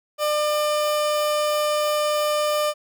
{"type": "tone", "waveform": "30% pulse", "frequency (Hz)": 599, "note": "D5", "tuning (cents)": 34, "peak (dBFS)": -17, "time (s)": [0.18, 2.74], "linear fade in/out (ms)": 50, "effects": []}